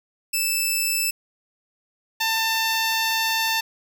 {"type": "tone pair in turn", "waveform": "10% pulse", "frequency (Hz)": [2637, 894.6], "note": ["E7", "A5"], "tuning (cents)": [0, 28], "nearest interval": "octave + perfect fifth", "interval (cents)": 1872, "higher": "first", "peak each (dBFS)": -12, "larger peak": "neither", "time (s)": [[0.33, 1.11], [2.2, 3.61]], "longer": "second", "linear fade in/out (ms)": 10, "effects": []}